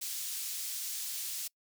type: high-pass noise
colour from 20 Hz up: pink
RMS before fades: -38 dBFS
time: 0.01-1.48 s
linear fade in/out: 10 ms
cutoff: 5100 Hz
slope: 12 dB/octave
effects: noise-tail reverb RT60 0.1 s tail -25 dB re dry